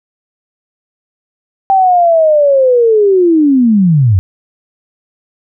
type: linear sweep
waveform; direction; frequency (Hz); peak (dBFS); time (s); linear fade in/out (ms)
sine; down; 784 to 86.6; -5; 1.7-4.19; 0
effects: none